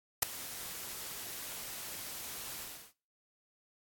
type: noise with ADSR envelope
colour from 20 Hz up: white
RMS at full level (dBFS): -23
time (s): 0.22-2.93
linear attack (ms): 9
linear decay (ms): 5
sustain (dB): -20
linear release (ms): 320
effects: noise-tail reverb RT60 0.4 s tail -23 dB re dry + AAC 64 kbps